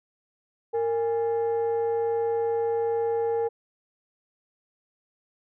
sine tone pair together, 460.6 / 820.7 Hz, A#4 / G#5, -21 / -21 cents, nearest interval minor seventh, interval 1000 cents, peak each -22 / -30 dBFS, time 0.73-3.49 s, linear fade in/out 20 ms, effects tanh soft clip ceiling -19 dBFS

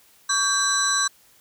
sine tone cluster, 1131 / 1580 / 4002 / 5930 / 7910 Hz, C#6 / G6 / B7 / F#8 / B8, +34 / +13 / +22 / +3 / +2 cents, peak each -25 dBFS, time 0.29-1.08 s, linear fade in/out 10 ms, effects tanh soft clip ceiling -10 dBFS + white hiss -56 dBFS RMS until 1.4 s

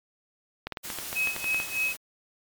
clicks, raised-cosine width 0.3 ms, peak -17 dBFS, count 11, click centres 0.67 / 0.723 / 0.772 / 0.902 / 0.987 / 1.129 / 1.273 / 1.364 / 1.443 / 1.545 / 1.601 s
white noise, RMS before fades -37 dBFS, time 0.83-1.97 s, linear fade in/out 20 ms
sine tone with tremolo, 2555 Hz, D#7, 45 cents sharp, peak -23 dBFS, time 1.15-1.94 s, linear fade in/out 20 ms, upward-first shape sine, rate 3.3 Hz, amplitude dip 90%
effects MP3 96 kbps

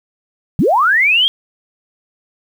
sine linear sweep, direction up, 120 to 3289 Hz, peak -9 dBFS, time 0.59-1.28 s, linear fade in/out 0 ms, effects 7-bit

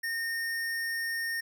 square tone, 1835 Hz, A#6, 28 cents flat, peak -31 dBFS, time 0.03-1.41 s, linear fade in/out 10 ms, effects none

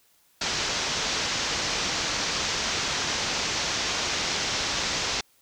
white low-pass noise, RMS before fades -28 dBFS, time 0.41-5.21 s, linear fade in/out 5 ms, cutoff 6500 Hz, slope 48 dB/octave, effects white hiss -63 dBFS RMS until 5.41 s

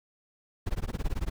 brown noise with tremolo, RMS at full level -27 dBFS, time 0.66-1.3 s, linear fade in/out 10 ms, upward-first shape sine, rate 18 Hz, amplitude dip 100%, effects none

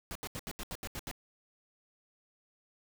pink noise bursts, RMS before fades -40 dBFS, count 9, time 0.11-1.113 s, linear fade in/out 0 ms, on 43 ms, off 77 ms, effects none

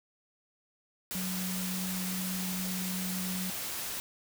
sine tone in noise, 185 Hz, F#3, in tune, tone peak -34 dBFS, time 1.15-3.5 s, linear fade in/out 0 ms, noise white, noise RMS -37 dBFS, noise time 1.11-4 s, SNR 0 dB, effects none

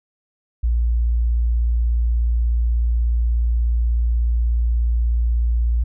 sine tone, 58.27 Hz, A#1, in tune, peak -15 dBFS, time 0.63-5.84 s, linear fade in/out 10 ms, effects none

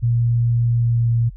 sine tone with pitch glide, 117.9 to 116.61 Hz, A#2 to A#2, +20 to +1 cents, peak -14 dBFS, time 0.02-1.3 s, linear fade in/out 20 ms, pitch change -19 cents, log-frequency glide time 0.76-1.11 s, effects added 45 Hz sine -34 dBFS peak until 1.36 s

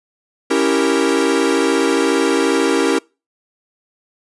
45% pulse chord, C# diminished seventh, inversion none, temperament equal, 277.2 / 329.6 / 392 / 466.2 Hz, C#4 / E4 / G4 / Bb4, 0 / 0 / 0 / 0 cents, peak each -19 dBFS, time 0.5-2.99 s, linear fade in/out 10 ms, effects noise-tail reverb RT60 0.3 s tail -26 dB re dry + resampled to 24000 Hz

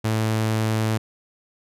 sawtooth tone, 110 Hz, A2, in tune, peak -16 dBFS, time 0.04-0.98 s, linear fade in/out 10 ms, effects resampled to 32000 Hz

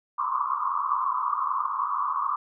white band-pass noise, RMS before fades -27 dBFS, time 0.18-2.36 s, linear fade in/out 2 ms, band 1000 to 1200 Hz, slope 96 dB/octave, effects none

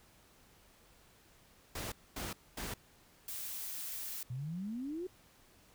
pink noise bursts, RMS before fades -41 dBFS, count 3, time 1.75-2.74 s, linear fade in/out 5 ms, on 170 ms, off 240 ms
blue noise, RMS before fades -42 dBFS, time 3.28-4.23 s, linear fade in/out 2 ms
sine exponential sweep, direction up, 119.1 to 378.3 Hz, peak -37 dBFS, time 4.3-5.07 s, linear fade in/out 5 ms
effects pink hiss -64 dBFS RMS until 5.74 s

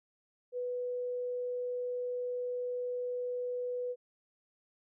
sine tone, 493.9 Hz, B4, in tune, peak -33 dBFS, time 0.52-3.96 s, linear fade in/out 50 ms, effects none

